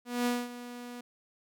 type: tone with ADSR envelope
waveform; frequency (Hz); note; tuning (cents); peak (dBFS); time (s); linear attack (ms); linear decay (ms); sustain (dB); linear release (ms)
sawtooth; 243.2; B3; -26; -22; 0.05-1.01; 210; 220; -15; 6
effects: none